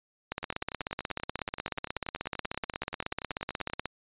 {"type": "two click trains", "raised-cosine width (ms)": 0.3, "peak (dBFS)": [-21, -15], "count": [35, 59], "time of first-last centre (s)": [[0.43, 3.699], [0.32, 3.857]], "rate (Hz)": [10.4, 16.4], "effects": ["resampled to 8000 Hz"]}